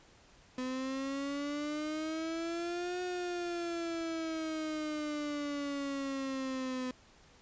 35% pulse exponential two-way sweep, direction up then down, 253.1 to 362.5 to 253.1 Hz, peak -33 dBFS, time 0.58-6.91 s, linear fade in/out 2 ms, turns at 3.02 s, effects pink hiss -61 dBFS RMS until 7.41 s + resampled to 16000 Hz

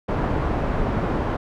pink low-pass noise, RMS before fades -23 dBFS, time 0.08-1.37 s, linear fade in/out 10 ms, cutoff 1100 Hz, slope 12 dB/octave, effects none

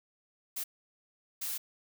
blue noise bursts at uneven times, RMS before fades -36 dBFS, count 2, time 0.56-0.64 / 1.41-1.58 s, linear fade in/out 10 ms, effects none

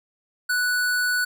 square tone, 1480 Hz, F#6, in tune, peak -21 dBFS, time 0.49-1.25 s, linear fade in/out 10 ms, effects none

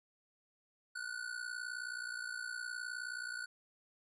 square ring-modulated tone, 1480 Hz, F#6, in tune, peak -38 dBFS, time 0.95-3.46 s, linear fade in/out 10 ms, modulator 29.6 Hz, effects resampled to 24000 Hz

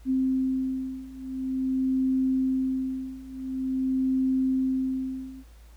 sine beating tone pair, 261.6 / 262.07 Hz, C4 / C4, 0 / +3 cents, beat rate 0.47 Hz, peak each -28 / -26 dBFS, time 0.05-5.44 s, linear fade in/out 50 ms, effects added 56 Hz sine -47 dBFS peak until 5.76 s + pink hiss -60 dBFS RMS until 5.76 s

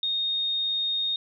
sine tone, 3701 Hz, A#7, 13 cents flat, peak -24 dBFS, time 0.03-1.16 s, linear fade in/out 2 ms, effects none

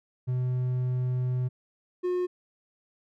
triangle tone pair in turn, 126.2 / 360.2 Hz, B2 / F#4, +38 / -46 cents, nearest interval octave + tritone, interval 1816 cents, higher second, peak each -23 dBFS, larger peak neither, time 0.27-1.49 / 2.03-2.27 s, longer first, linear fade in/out 20 ms, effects none

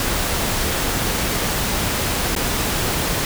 pink noise with dropouts, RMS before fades -21 dBFS, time 0-3.25 s, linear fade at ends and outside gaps 1 ms, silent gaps 2.351-2.363 s, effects none

